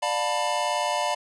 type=chord; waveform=square; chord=B half-diminished seventh; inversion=first; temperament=just; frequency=592.7 / 711.2 / 889 / 987.8 Hz; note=D5 / F5 / A5 / B5; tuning=+16 / +31 / +18 / 0 cents; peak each=-30 dBFS; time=0.02-1.15 s; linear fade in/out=10 ms; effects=resampled to 24000 Hz